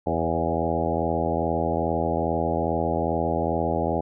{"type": "harmonic tone with a mistuned harmonic", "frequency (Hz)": 82.41, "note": "E2", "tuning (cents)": 0, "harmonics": [1, 2, 3, 4, 5, 6, 7, 8, 9, 10], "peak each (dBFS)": [-31, -31, -31, -31, -31, -31, -31, -31, -31, -31], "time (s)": [0.06, 4.01], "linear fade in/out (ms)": 10, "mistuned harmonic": 7, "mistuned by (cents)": -23, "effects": []}